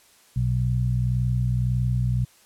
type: harmonic tone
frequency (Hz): 61.8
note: B1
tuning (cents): +2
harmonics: 1 / 2 / 3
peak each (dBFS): -27 / -21 / -33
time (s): 0.36-2.25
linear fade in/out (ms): 5
effects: white hiss -56 dBFS RMS until 2.45 s + low-pass 12000 Hz 12 dB/octave